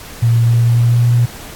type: tone with pitch glide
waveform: sine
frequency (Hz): 116.54 to 120.23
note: A#2 to B2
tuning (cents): 0 to -46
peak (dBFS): -8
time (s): 0.22-1.26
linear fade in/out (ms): 10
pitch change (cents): +54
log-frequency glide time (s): 0.36-1.11
effects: pink hiss -33 dBFS RMS until 1.55 s + AAC 64 kbps